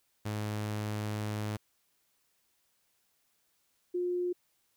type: tone pair in turn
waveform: sawtooth / sine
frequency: 105.9 / 356.2 Hz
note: G#2 / F4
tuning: +34 / +34 cents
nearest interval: octave + major sixth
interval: 2100 cents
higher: second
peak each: -29 / -29 dBFS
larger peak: neither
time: 0.25-1.57 / 3.94-4.33 s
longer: first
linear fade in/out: 10 ms
effects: white hiss -74 dBFS RMS until 4.76 s